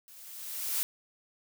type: noise with level ramp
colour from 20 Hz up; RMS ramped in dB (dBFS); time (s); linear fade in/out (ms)
blue; -53 to -29; 0.08-0.83; 0
effects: none